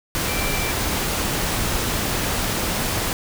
sine tone in noise, 2349 Hz, D7, in tune, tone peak -29 dBFS, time 0.28-0.71 s, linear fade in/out 0 ms, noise pink, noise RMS -23 dBFS, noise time 0.15-3.13 s, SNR -9 dB, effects none

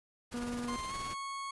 pink noise with tremolo, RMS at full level -43 dBFS, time 0.31-1.15 s, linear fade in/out 20 ms, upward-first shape sine, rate 19 Hz, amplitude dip 50%
harmonic tone, 241.4 Hz, B3, 39 cents flat, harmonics 1 / 2 / 3 / 4 / 5 / 6 / 7, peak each -36 / -45 / -52 / -54 / -51 / -53 / -59 dBFS, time 0.34-0.76 s, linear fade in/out 0 ms
40% pulse tone with pitch glide, 1051 to 1101.3 Hz, C6 to C#6, +7 to -12 cents, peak -37 dBFS, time 0.68-1.51 s, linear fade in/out 5 ms, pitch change +81 cents, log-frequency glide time 0.88-0.94 s
effects resampled to 24000 Hz

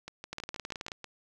two click trains, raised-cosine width 0.2 ms, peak -24 / -20 dBFS, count 7 / 12, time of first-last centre 0.08-1.043 / 0.33-0.918 s, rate 6.23 / 18.7 Hz, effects none

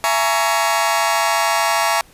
sawtooth chord, A# half-diminished seventh, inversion second, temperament just, 671.3 / 839.1 / 932.3 / 1118.8 Hz, E5 / G#5 / A#5 / C#6, +31 / +18 / 0 / +16 cents, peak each -17 dBFS, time 0.04-2.01 s, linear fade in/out 0 ms, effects pink hiss -49 dBFS RMS until 2.13 s + resampled to 32000 Hz

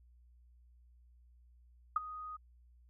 sine tone with ADSR envelope, 1246 Hz, D#6, 2 cents sharp, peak -25 dBFS, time 1.96-2.37 s, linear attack 4 ms, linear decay 19 ms, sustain -17 dB, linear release 13 ms, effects added 60 Hz sine -60 dBFS peak until 2.89 s

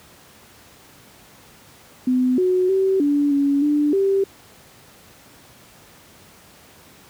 sine tone with pitch steps, 253.4 / 367.2 / 383.5 / 288.5 / 281.6 / 294.8 / 391 Hz, B3 / F#4 / G4 / D4 / C#4 / D4 / G4, +45 / -13 / -38 / -31 / +27 / +7 / -4 cents, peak -15 dBFS, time 2.07-4.24 s, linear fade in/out 5 ms, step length 310 ms, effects pink hiss -48 dBFS RMS until 7.09 s + high-pass 80 Hz 12 dB/octave

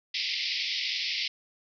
white band-pass noise, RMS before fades -31 dBFS, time 0.14-1.28 s, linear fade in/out 5 ms, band 2000 to 5300 Hz, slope 96 dB/octave, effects none

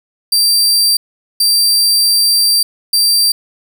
sawtooth tone bursts at uneven times, 4699 Hz, D8, in tune, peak -6 dBFS, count 3, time 0.32-0.97 / 1.4-2.63 / 2.93-3.32 s, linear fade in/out 5 ms, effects none

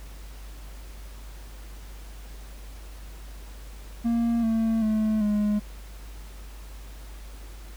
triangle tone with pitch steps, 233.1 / 224.6 / 216.5 / 208.6 Hz, A#3 / A3 / A3 / G#3, 0 / +36 / -28 / +8 cents, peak -19 dBFS, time 4.04-5.6 s, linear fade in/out 20 ms, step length 390 ms, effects added 50 Hz sine -39 dBFS peak until 7.76 s + pink hiss -50 dBFS RMS until 7.76 s

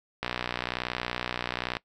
click train, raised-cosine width 0.3 ms, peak -13 dBFS, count 95, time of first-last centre 0.23-1.768 s, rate 61.1 Hz, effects noise-tail reverb RT60 0.1 s tail -21 dB re dry

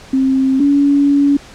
sine tone pair in turn, 265.3 / 283.4 Hz, C4 / C#4, +24 / +38 cents, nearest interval minor second, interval 114 cents, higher second, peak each -10 / -8 dBFS, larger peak second, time 0.13-0.6 / 0.6-1.37 s, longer second, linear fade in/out 5 ms, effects pink hiss -38 dBFS RMS until 1.54 s + low-pass 7000 Hz 12 dB/octave

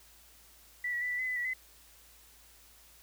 sine tone with pitch steps, 1966 / 1928 / 1983 / 1967 / 2029 / 2002 / 1942 / 2031 Hz, B6 / B6 / B6 / B6 / B6 / B6 / B6 / B6, -8 / -42 / +7 / -7 / +46 / +23 / -30 / +48 cents, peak -31 dBFS, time 0.84-1.536 s, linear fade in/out 5 ms, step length 87 ms, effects added 56 Hz sine -64 dBFS peak until 3.02 s + white hiss -59 dBFS RMS until 3.02 s

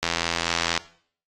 click train, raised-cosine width 0.2 ms, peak -5 dBFS, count 64, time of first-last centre 0.03-0.776 s, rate 84.4 Hz, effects noise-tail reverb RT60 0.5 s tail -17 dB re dry + AAC 32 kbps

